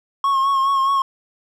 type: tone with vibrato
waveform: triangle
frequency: 1089 Hz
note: C#6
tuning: 31 cents flat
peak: -13 dBFS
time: 0.24-1.02 s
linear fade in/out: 2 ms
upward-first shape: sine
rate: 4.8 Hz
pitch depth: 36 cents each way
effects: none